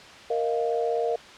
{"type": "chord", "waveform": "sine", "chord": "Bb suspended fourth", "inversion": "none", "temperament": "equal", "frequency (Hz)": [466.2, 622.3, 698.5], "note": ["Bb4", "Eb5", "F5"], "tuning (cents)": [0, 0, 0], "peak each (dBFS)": [-25, -30, -29], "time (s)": [0.3, 1.16], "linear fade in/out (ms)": 5, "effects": ["white hiss -45 dBFS RMS until 1.37 s", "low-pass 4000 Hz 12 dB/octave"]}